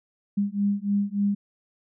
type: beating tone pair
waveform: sine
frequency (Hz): 200.4 / 203.8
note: G3 / G#3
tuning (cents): +38 / -32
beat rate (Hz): 3.4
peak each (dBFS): -25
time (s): 0.37-1.35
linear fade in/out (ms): 10
effects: none